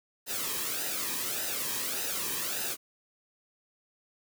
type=noise with flanger; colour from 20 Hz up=white; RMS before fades=-33 dBFS; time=0.26-2.77 s; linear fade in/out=50 ms; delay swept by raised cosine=0.89 to 1.44 ms; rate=1.7 Hz; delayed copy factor=-0.65; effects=none